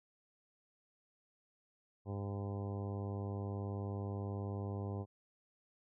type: harmonic tone with a mistuned harmonic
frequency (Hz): 100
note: G2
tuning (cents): +35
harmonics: 1 / 2 / 3 / 4 / 5 / 6 / 7 / 8 / 9 / 10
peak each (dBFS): -39 / -46 / -49 / -48 / -51 / -55 / -55 / -55 / -59 / -58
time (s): 2.05-5.06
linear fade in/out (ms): 50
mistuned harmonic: 10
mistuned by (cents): +32
effects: none